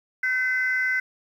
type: tone pair together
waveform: sine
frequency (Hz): 1533 / 2035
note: G6 / C7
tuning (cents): -39 / -49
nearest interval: perfect fourth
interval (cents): 490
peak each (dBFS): -23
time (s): 0.23-1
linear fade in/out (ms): 5
effects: tanh soft clip ceiling -15 dBFS + 9-bit